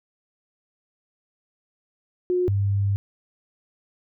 sine tone pair in turn, 360.8 / 99.65 Hz, F#4 / G2, -44 / +29 cents, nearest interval octave + minor seventh, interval 2227 cents, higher first, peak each -19 dBFS, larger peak neither, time 2.3-2.48 / 2.48-2.96 s, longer second, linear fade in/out 0 ms, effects none

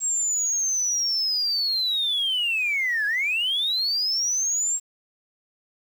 sine linear two-way sweep, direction down then up, 7600 to 1638 to 7600 Hz, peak -20 dBFS, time 0-4.8 s, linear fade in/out 50 ms, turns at 3.06 s, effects tanh soft clip ceiling -18 dBFS + 8-bit

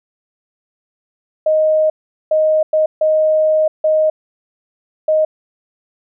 sine tone bursts at uneven times, 623 Hz, D#5, 2 cents sharp, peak -10 dBFS, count 6, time 1.46-1.9 / 2.31-2.63 / 2.73-2.86 / 3.01-3.68 / 3.84-4.1 / 5.08-5.25 s, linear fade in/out 5 ms, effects none

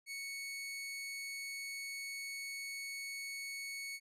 sawtooth tone, 2217 Hz, C#7, in tune, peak -38 dBFS, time 0.06-4 s, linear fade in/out 50 ms, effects resampled to 32000 Hz

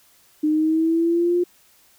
sine linear sweep, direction up, 303 to 355.1 Hz, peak -16 dBFS, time 0.43-1.44 s, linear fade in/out 10 ms, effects white hiss -56 dBFS RMS until 1.98 s

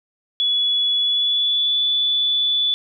sine tone with pitch glide, 3400 to 3465 Hz, G#7 to A7, +40 to -27 cents, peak -16 dBFS, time 0.4-2.74 s, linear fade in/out 0 ms, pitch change +33 cents, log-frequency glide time 0.95-1.82 s, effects none

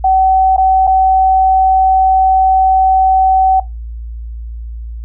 sine tone with dropouts, 760 Hz, F#5, 46 cents sharp, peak -7 dBFS, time 0.04-3.6 s, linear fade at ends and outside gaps 5 ms, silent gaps 0.565-0.579 / 0.87-0.874 s, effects noise-tail reverb RT60 0.2 s tail -18 dB re dry + added 57 Hz sine -22 dBFS peak until 5.04 s

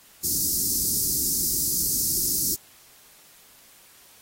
white band-stop noise, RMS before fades -24 dBFS, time 0.23-2.56 s, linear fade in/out 20 ms, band 370 to 4800 Hz, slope 48 dB/octave, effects white hiss -53 dBFS RMS until 4.21 s + AAC 48 kbps

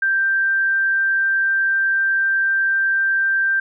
sine tone, 1574 Hz, G6, 7 cents sharp, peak -15 dBFS, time 0.02-3.6 s, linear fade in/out 5 ms, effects none

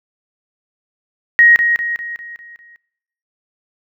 sine tone with echo, 1883 Hz, A#6, 17 cents sharp, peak -5 dBFS, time 1.39-1.56 s, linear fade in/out 0 ms, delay 200 ms, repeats 6, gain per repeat -6 dB, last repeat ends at 2.76 s, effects noise-tail reverb RT60 0.8 s tail -23 dB re dry

